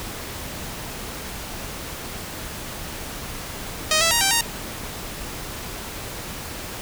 5% pulse tone with pitch steps, 624 / 660 / 938 / 780 / 929 Hz, D#5 / E5 / A#5 / G5 / A#5, +5 / +2 / +11 / -9 / -6 cents, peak -5 dBFS, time 3.91-4.41 s, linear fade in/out 2 ms, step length 100 ms, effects pink hiss -33 dBFS RMS until 6.81 s

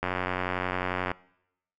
click train, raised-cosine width 0.5 ms, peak -13 dBFS, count 100, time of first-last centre 0.03-1.116 s, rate 91.2 Hz, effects noise-tail reverb RT60 0.8 s tail -22 dB re dry

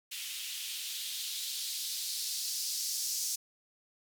violet noise with band-pass filter sweep, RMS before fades -37 dBFS, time 0.11-3.36 s, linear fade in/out 10 ms, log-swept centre 2800 to 5600 Hz, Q 2.2, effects none

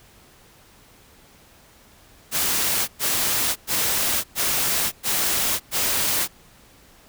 white noise bursts, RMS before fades -22 dBFS, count 6, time 2.31-6.28 s, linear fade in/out 50 ms, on 570 ms, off 110 ms, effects pink hiss -52 dBFS RMS until 7.08 s

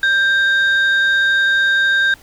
sine tone pair together, 1581 / 3715 Hz, G6 / A#7, +14 / -7 cents, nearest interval octave + minor third, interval 1479 cents, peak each -11 / -20 dBFS, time 0.03-2.14 s, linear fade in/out 2 ms, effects tanh soft clip ceiling -7 dBFS + pink hiss -46 dBFS RMS until 2.22 s

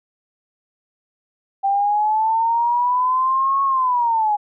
sine linear two-way sweep, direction up then down, 782 to 1103 to 820 Hz, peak -15 dBFS, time 1.63-4.37 s, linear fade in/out 20 ms, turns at 3.63 s, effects none

